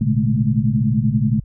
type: tone cluster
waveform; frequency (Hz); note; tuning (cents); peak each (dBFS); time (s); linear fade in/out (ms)
sine; 114 / 126.2 / 143.6 / 208.7 / 219.1; A#2 / B2 / D3 / G#3 / A3; -38 / +38 / -39 / +9 / -7; -21; 0.01-1.4; 5
effects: added 50 Hz sine -36 dBFS peak until 1.44 s